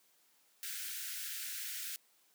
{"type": "high-pass noise", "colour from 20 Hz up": "white", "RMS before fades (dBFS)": -42, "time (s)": [0.63, 1.96], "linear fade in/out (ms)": 0, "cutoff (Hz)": 1400, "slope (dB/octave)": 96, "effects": ["white hiss -70 dBFS RMS until 2.34 s", "high-pass 200 Hz 12 dB/octave"]}